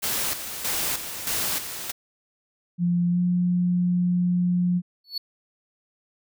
white noise with tremolo, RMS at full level -26 dBFS, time 0.02-1.92 s, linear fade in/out 20 ms, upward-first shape square, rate 1.6 Hz, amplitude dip 60%
sine tone with pitch glide, 174.61 to 177.87 Hz, F3 to F3, 0 to +32 cents, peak -19 dBFS, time 2.78-4.82 s, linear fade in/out 50 ms, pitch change +32 cents, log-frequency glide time 3.1-3.19 s
triangle tone with exponential growth, 4422 Hz, C#8, 5 cents flat, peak -22 dBFS, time 5.04-5.18 s, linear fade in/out 5 ms, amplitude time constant 29 ms
effects none

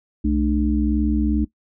sine tone cluster, 64.5 / 216.9 / 299.3 Hz, C2 / A3 / D4, -24 / -25 / +33 cents, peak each -21 dBFS, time 0.24-1.45 s, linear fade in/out 10 ms, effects noise-tail reverb RT60 0.1 s tail -19 dB re dry

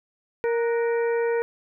harmonic tone with a mistuned harmonic, 466.2 Hz, A#4, in tune, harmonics 1 / 2 / 3 / 4 / 5, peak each -21 / -33 / -36 / -36 / -41 dBFS, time 0.44-1.42 s, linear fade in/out 0 ms, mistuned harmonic 3, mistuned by +88 cents, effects none

